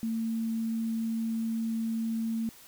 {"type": "tone", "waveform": "sine", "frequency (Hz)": 225.6, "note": "A3", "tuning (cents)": 44, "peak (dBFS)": -28, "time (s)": [0.03, 2.49], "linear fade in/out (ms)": 0, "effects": ["white hiss -53 dBFS RMS until 2.67 s"]}